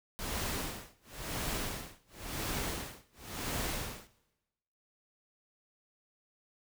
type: noise with tremolo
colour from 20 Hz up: pink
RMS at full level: -35 dBFS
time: 0.19-4.07 s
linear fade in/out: 0 ms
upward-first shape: sine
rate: 0.95 Hz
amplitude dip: 100%
effects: noise-tail reverb RT60 1.0 s tail -19 dB re dry